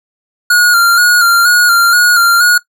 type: tone with vibrato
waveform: square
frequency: 1417 Hz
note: F6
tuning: 25 cents sharp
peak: -6 dBFS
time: 0.5-2.58 s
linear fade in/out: 5 ms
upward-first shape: square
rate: 2.1 Hz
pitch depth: 36 cents each way
effects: noise-tail reverb RT60 0.1 s tail -18 dB re dry